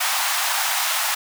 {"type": "high-pass noise", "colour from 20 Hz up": "pink", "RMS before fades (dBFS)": -22, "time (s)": [0, 1.15], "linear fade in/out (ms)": 10, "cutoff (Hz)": 730, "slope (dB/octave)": 48, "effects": []}